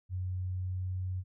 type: tone with pitch glide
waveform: sine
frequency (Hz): 91.9 to 92.43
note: F#2 to F#2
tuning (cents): -11 to -1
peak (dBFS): -32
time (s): 0.09-1.24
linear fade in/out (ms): 50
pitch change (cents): +10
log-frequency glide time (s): 0.42-0.98
effects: none